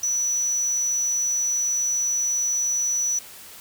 sine tone, 5920 Hz, F#8, in tune, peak -18 dBFS, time 0.03-3.19 s, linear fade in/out 5 ms, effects tanh soft clip ceiling -20 dBFS + white hiss -43 dBFS RMS until 3.6 s

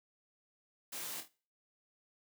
white noise with echo, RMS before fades -43 dBFS, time 0.92-1.21 s, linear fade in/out 10 ms, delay 25 ms, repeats 3, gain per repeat -7 dB, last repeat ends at 1.285 s, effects noise-tail reverb RT60 0.4 s tail -21 dB re dry + high-pass 150 Hz 12 dB/octave

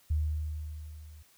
sine tone with level ramp, 76.5 Hz, D#2, 29 cents flat, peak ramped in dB -24 to -48 dBFS, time 0.1-1.23 s, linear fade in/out 10 ms, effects white hiss -63 dBFS RMS until 1.37 s

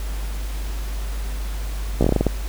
slowing click train, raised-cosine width 2 ms, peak -4 dBFS, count 9, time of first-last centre 2.01-2.267 s, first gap 15 ms, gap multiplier 1.21, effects added 50 Hz sine -24 dBFS peak until 2.48 s + pink hiss -38 dBFS RMS until 2.48 s

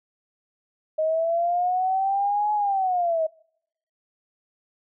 sine linear two-way sweep, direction up then down, 622.3 to 846 to 627 Hz, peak -20 dBFS, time 0.98-3.27 s, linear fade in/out 10 ms, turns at 2.53 s, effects noise-tail reverb RT60 0.7 s tail -26 dB re dry

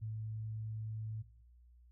sine tone, 109.5 Hz, A2, 8 cents flat, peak -38 dBFS, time 0.01-1.23 s, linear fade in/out 20 ms, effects noise-tail reverb RT60 0.9 s tail -21 dB re dry + added 60 Hz sine -59 dBFS peak until 1.91 s

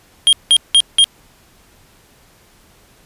square tone bursts, 3222 Hz, G7, 47 cents sharp, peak -7 dBFS, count 4, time 0.27-1.042 s, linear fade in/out 0 ms, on 58 ms, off 180 ms, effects pink hiss -50 dBFS RMS until 3.05 s + resampled to 32000 Hz

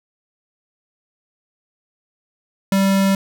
square tone, 194.7 Hz, G3, 12 cents flat, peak -14 dBFS, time 2.72-3.15 s, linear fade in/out 2 ms, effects none

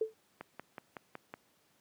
sine tone with exponential decay, 440 Hz, A4, in tune, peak -25 dBFS, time 0.01-0.14 s, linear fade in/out 5 ms, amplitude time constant 27 ms
click train, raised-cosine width 0.5 ms, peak -27 dBFS, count 6, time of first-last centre 0.41-1.339 s, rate 5.38 Hz
effects pink hiss -70 dBFS RMS until 1.8 s + high-pass 150 Hz 12 dB/octave

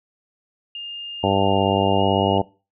sine tone with pitch glide, 2818 to 2872 Hz, F7 to F7, +15 to +48 cents, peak -29 dBFS, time 0.75-2.38 s, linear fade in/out 2 ms, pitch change +33 cents, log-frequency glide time 1.98-2.03 s
harmonic tone, 98 Hz, G2, in tune, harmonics 1 / 2 / 3 / 4 / 5 / 6 / 7 / 8 / 9, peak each -25 / -25 / -25 / -25 / -25 / -25 / -25 / -25 / -25 dBFS, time 1.23-2.42 s, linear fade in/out 10 ms
effects noise-tail reverb RT60 0.3 s tail -19 dB re dry

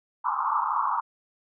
pink band-pass noise, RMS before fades -26 dBFS, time 0.24-1.01 s, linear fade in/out 20 ms, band 850 to 1300 Hz, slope 96 dB/octave, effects none

